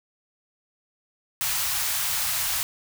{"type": "band-stop noise", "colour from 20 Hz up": "white", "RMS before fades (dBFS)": -26, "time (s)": [1.41, 2.63], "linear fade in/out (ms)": 0, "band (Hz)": [140, 740], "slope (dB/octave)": 24, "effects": []}